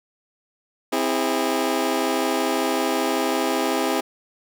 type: chord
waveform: 20% pulse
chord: C augmented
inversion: none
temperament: just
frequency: 261.6 / 327 / 408.8 Hz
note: C4 / E4 / G#4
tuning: 0 / -14 / -27 cents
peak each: -20 dBFS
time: 0.92-4.01 s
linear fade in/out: 10 ms
effects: none